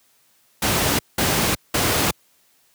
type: noise bursts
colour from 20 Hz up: pink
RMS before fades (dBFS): -19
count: 3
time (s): 0.62-2.11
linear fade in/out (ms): 5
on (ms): 370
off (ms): 190
effects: white hiss -60 dBFS RMS until 2.74 s + high-pass 80 Hz 12 dB/octave